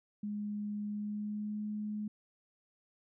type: tone with pitch glide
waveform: sine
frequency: 207.7 to 210.8 Hz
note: G#3 to G#3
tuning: 0 to +26 cents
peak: -35 dBFS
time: 0.23-2.08 s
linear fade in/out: 5 ms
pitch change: +26 cents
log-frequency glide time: 0.87-1.63 s
effects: none